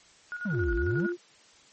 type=tone with tremolo; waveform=sine; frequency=1445 Hz; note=F#6; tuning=41 cents flat; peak=-32 dBFS; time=0.32-1.12 s; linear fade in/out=0 ms; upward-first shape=square; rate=11 Hz; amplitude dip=60%
type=exponential two-way sweep; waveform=triangle; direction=down then up; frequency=227.6 to 49 to 227.6 Hz; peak=-25 dBFS; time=0.45-1.07 s; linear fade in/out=10 ms; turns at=0.74 s
type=tone with vibrato; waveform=sine; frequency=349.2 Hz; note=F4; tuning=in tune; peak=-28 dBFS; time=0.52-1.17 s; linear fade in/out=50 ms; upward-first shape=sine; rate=3.4 Hz; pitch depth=22 cents each way
effects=white hiss -57 dBFS RMS until 1.72 s + MP3 32 kbps